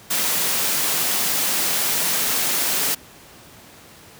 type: high-pass noise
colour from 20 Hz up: white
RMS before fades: -21 dBFS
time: 0.1-2.95 s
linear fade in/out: 10 ms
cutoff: 130 Hz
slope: 96 dB/octave
effects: pink hiss -45 dBFS RMS until 4.19 s + high-pass 80 Hz 12 dB/octave